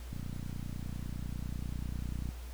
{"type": "click train", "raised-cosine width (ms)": 5, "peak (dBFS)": -26, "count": 66, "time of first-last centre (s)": [0.13, 2.289], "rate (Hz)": 30.1, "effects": ["added 60 Hz sine -41 dBFS peak until 2.53 s", "pink hiss -54 dBFS RMS until 2.53 s"]}